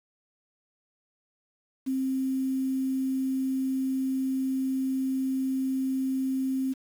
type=tone with quantisation; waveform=sine; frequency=264 Hz; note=C4; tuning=16 cents sharp; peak=-25 dBFS; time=1.86-6.74 s; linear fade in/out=20 ms; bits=8; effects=none